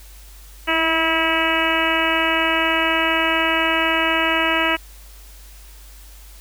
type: harmonic tone with a mistuned harmonic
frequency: 324.1 Hz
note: E4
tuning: 29 cents flat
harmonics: 1 / 2 / 3 / 4 / 5 / 6 / 7 / 8 / 9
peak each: -25 / -25 / -25 / -25 / -25 / -25 / -25 / -25 / -25 dBFS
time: 0.67-4.77 s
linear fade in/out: 20 ms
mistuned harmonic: 1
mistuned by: +19 cents
effects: added 50 Hz sine -40 dBFS peak until 6.4 s + white hiss -47 dBFS RMS until 6.4 s